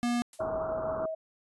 square tone, 240 Hz, B3, 49 cents flat, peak -27 dBFS, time 0.03-0.22 s, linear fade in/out 0 ms
blue noise with exponential decay, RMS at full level -44 dBFS, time 0.33-0.49 s, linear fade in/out 2 ms, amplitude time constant 34 ms
sine tone with tremolo, 640 Hz, D#5, 49 cents sharp, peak -29 dBFS, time 0.39-1.15 s, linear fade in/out 10 ms, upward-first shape triangle, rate 6.5 Hz, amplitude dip 35%
white low-pass noise, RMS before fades -38 dBFS, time 0.4-1.06 s, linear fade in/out 5 ms, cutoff 1400 Hz, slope 96 dB/octave
effects resampled to 24000 Hz

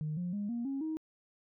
sine tone with pitch steps, 153.3 / 177.12 / 204.6 / 236.4 / 273.1 / 315.6 Hz, D#3 / F3 / G#3 / A#3 / C#4 / D#4, -25 / +25 / -26 / +24 / -26 / +25 cents, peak -32 dBFS, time 0.01-0.97 s, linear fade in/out 0 ms, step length 160 ms, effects tanh soft clip ceiling -29 dBFS

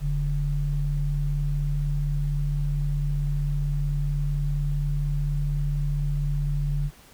sine tone pair together, 40.15 / 144.5 Hz, E1 / D3, -45 / -28 cents, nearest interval octave + minor seventh, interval 2217 cents, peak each -25 dBFS, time 0-6.91 s, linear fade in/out 50 ms, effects pink hiss -52 dBFS RMS until 7.13 s

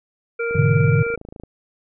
harmonic tone, 466.2 Hz, A#4, in tune, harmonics 1 / 3 / 5, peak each -22 / -27 / -29 dBFS, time 0.39-1.16 s, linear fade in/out 10 ms
click train, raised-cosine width 2 ms, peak -23 dBFS, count 26, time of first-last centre 0.51-1.436 s, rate 27 Hz
sine chord, E dominant seventh, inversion first, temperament equal, 103.83 / 123.47 / 146.83 / 164.81 Hz, G#2 / B2 / D3 / E3, 0 / 0 / 0 / 0 cents, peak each -19 / -19 / -17 / -23 dBFS, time 0.55-1.03 s, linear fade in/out 10 ms
effects none

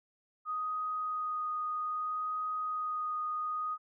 sine tone with vibrato, 1244.5 Hz, D#6, in tune, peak -32 dBFS, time 0.45-3.78 s, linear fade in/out 50 ms, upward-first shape sine, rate 0.62 Hz, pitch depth 10 cents each way, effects none

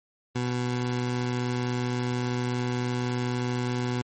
20% pulse tone, 123.47 Hz, B2, in tune, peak -21 dBFS, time 0.35-4.02 s, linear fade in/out 10 ms, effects low-pass 10000 Hz 12 dB/octave + MP3 32 kbps

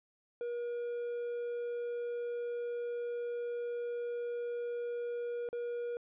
triangle tone with dropouts, 478 Hz, A#4, 43 cents sharp, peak -33 dBFS, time 0.41-5.97 s, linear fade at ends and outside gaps 1 ms, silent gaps 5.489-5.529 s, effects resampled to 8000 Hz

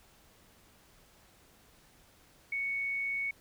sine tone, 2221 Hz, C#7, 3 cents sharp, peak -31 dBFS, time 2.52-3.31 s, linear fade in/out 5 ms, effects pink hiss -62 dBFS RMS until 3.4 s

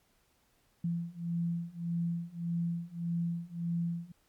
sine beating tone pair, 169.1 / 170.8 Hz, E3 / F3, +44 / -38 cents, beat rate 1.7 Hz, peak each -35 / -34 dBFS, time 0.84-4.12 s, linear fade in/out 5 ms, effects pink hiss -71 dBFS RMS until 4.28 s + MP3 96 kbps

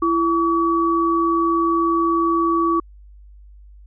sine tone pair together, 334.7 / 1138.2 Hz, E4 / C#6, +26 / +45 cents, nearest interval octave + major sixth, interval 2119 cents, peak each -18 dBFS, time 0.02-2.8 s, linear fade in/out 5 ms, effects added 50 Hz sine -41 dBFS peak until 3.86 s

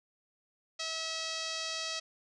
5% pulse tone with low-pass filter, 646 Hz, E5, 35 cents flat, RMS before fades -37 dBFS, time 0.79-2 s, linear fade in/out 10 ms, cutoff 5100 Hz, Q 1.8, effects none

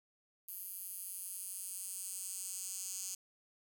10% pulse tone with high-pass filter sweep, 187.8 Hz, F#3, 26 cents sharp, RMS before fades -44 dBFS, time 0.48-3.15 s, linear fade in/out 5 ms, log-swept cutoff 12000 to 7000 Hz, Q 2.8, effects none

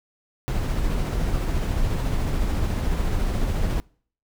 brown noise with tremolo, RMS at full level -22 dBFS, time 0.48-3.8 s, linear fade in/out 0 ms, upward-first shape sine, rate 14 Hz, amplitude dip 25%, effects noise-tail reverb RT60 0.5 s tail -25 dB re dry

